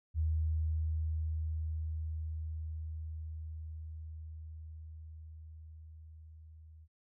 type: tone with level ramp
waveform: sine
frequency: 79 Hz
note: D#2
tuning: 27 cents sharp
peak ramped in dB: -28 to -52 dBFS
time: 0.14-6.88 s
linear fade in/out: 50 ms
effects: none